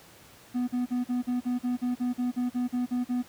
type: tone bursts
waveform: triangle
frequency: 246.9 Hz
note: B3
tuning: in tune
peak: -23 dBFS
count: 15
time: 0.54-3.228 s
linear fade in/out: 20 ms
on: 140 ms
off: 42 ms
effects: pink hiss -53 dBFS RMS until 3.28 s + high-pass 80 Hz 12 dB/octave